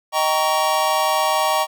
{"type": "chord", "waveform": "square", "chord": "Eb dominant seventh", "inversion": "none", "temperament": "just", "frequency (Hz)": [622.3, 777.8, 933.4, 1120.1], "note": ["Eb5", "G5", "Bb5", "Db6"], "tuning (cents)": [0, -14, 2, 18], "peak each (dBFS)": -23, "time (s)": [0.12, 1.67], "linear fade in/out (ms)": 50, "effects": []}